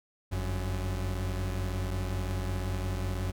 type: tone pair together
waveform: 40% pulse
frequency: 49 / 92.5 Hz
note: G1 / F#2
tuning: 0 / 0 cents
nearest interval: major seventh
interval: 1100 cents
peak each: -33 / -31 dBFS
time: 0.31-3.32 s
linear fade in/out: 20 ms
effects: none